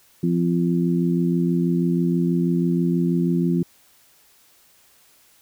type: harmonic tone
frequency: 86.2 Hz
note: F2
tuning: 22 cents flat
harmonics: 2 / 3 / 4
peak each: -19 / -24 / -25 dBFS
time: 0.23-3.63 s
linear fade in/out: 5 ms
effects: white hiss -56 dBFS RMS until 5.41 s